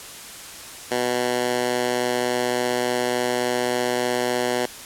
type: tone with high-pass filter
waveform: 10% pulse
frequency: 123.47 Hz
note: B2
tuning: in tune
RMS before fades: -23 dBFS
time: 0.91-4.66 s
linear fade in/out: 5 ms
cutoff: 330 Hz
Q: 0.81
effects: white hiss -38 dBFS RMS until 4.85 s + low-pass 11000 Hz 12 dB/octave